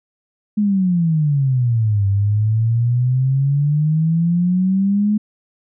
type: exponential two-way sweep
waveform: sine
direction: down then up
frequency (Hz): 213.2 to 98 to 213.2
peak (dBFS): -13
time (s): 0.57-5.18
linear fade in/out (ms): 10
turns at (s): 2.07
effects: none